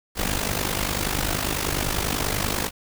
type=noise with amplitude modulation; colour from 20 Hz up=pink; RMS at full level=-22 dBFS; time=0.15-2.71 s; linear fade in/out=50 ms; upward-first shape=sine; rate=50.2 Hz; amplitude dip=75%; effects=none